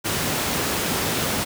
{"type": "high-pass noise", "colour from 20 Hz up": "pink", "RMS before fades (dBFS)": -24, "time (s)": [0.04, 1.45], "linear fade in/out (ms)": 20, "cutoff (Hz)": 110, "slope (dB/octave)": 12, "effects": []}